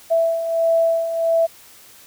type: beating tone pair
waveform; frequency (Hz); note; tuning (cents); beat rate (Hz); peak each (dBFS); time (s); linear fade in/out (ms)
sine; 660 / 661.5; E5 / E5; +2 / +6; 1.5; -23 / -16; 0.1-1.47; 20
effects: white hiss -46 dBFS RMS until 2.06 s